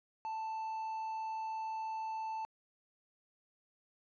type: tone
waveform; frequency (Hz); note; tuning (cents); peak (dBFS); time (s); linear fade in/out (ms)
triangle; 883; A5; +6; -35; 0.25-2.45; 0
effects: resampled to 16000 Hz